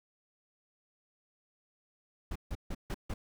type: noise bursts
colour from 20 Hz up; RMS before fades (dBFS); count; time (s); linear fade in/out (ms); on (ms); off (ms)
brown; -36; 5; 2.31-3.14; 5; 46; 150
effects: none